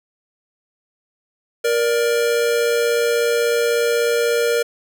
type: tone pair together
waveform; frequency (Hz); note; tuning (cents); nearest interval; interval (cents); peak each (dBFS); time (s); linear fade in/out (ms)
square; 470.9 / 587.3; A#4 / D5; +18 / 0; major third; 382; -17 / -24; 1.64-4.63; 10
effects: none